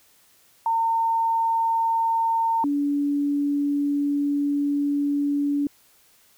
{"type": "tone pair in turn", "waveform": "sine", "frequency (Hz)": [910, 286.6], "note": ["A#5", "D4"], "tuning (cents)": [-42, -42], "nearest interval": "octave + minor sixth", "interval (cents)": 2000, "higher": "first", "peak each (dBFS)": [-19, -20], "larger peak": "first", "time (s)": [[0.66, 2.64], [2.64, 5.67]], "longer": "second", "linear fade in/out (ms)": 2, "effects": ["white hiss -58 dBFS RMS until 6.37 s"]}